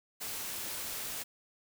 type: noise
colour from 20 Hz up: white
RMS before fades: -39 dBFS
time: 0.2-1.24 s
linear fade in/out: 20 ms
effects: none